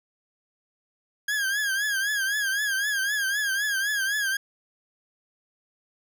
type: tone with vibrato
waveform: 40% pulse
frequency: 1631 Hz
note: G#6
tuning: 32 cents flat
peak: -23 dBFS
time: 1.28-4.37 s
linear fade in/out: 5 ms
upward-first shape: triangle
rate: 3.9 Hz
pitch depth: 110 cents each way
effects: none